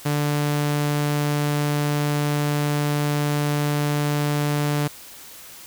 sawtooth tone, 146.83 Hz, D3, in tune, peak -16 dBFS, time 0.05-4.88 s, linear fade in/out 10 ms, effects white hiss -42 dBFS RMS until 5.66 s

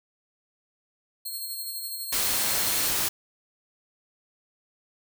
10% pulse tone with tremolo, 4242 Hz, C8, 23 cents sharp, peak -24 dBFS, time 1.25-2.91 s, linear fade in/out 10 ms, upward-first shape sine, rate 12 Hz, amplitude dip 35%
white noise, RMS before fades -26 dBFS, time 2.12-3.09 s, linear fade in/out 10 ms
effects none

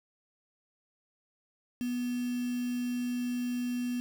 sine tone with quantisation, 245.4 Hz, B3, 11 cents flat, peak -30 dBFS, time 1.81-4 s, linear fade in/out 0 ms, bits 7, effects none

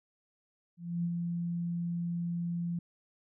sine tone with ADSR envelope, 171.7 Hz, F3, 29 cents flat, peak -28 dBFS, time 0.77-2.79 s, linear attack 270 ms, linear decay 54 ms, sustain -3 dB, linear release 4 ms, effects none

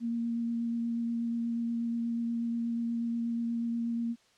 sine tone with vibrato, 233.1 Hz, A#3, in tune, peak -29 dBFS, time 0-4.16 s, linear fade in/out 50 ms, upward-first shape sine, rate 8.3 Hz, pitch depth 11 cents each way, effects white hiss -65 dBFS RMS until 4.37 s + low-pass 6000 Hz 12 dB/octave

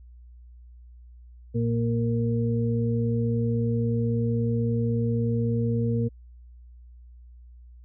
harmonic tone, 116.3 Hz, A#2, 4 cents flat, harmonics 1 / 2 / 4, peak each -24 / -27 / -30 dBFS, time 1.54-6.09 s, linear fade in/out 20 ms, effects added 60 Hz sine -45 dBFS peak until 7.84 s

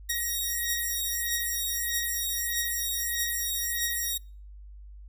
5% pulse beating tone pair, 1885 / 1886.6 Hz, A#6 / A#6, +19 / +20 cents, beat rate 1.6 Hz, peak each -20 dBFS, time 0.09-4.18 s, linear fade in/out 10 ms, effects noise-tail reverb RT60 0.4 s tail -26 dB re dry + added 50 Hz sine -43 dBFS peak until 5.08 s

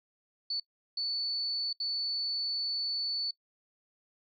sine tone bursts at uneven times, 4470 Hz, C#8, 14 cents sharp, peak -30 dBFS, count 3, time 0.5-0.6 / 0.97-1.73 / 1.8-3.31 s, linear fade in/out 5 ms, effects noise-tail reverb RT60 0.1 s tail -22 dB re dry

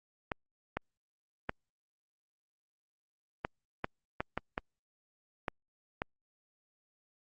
clicks, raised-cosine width 0.5 ms, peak -17 dBFS, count 10, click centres 0.318 / 0.77 / 1.494 / 3.449 / 3.844 / 4.205 / 4.376 / 4.579 / 5.482 / 6.019 s, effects Opus 48 kbps

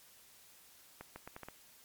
accelerating click train, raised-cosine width 0.5 ms, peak -30 dBFS, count 6, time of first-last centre 1.01-1.486 s, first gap 150 ms, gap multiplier 0.77, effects white hiss -61 dBFS RMS until 1.84 s + MP3 96 kbps

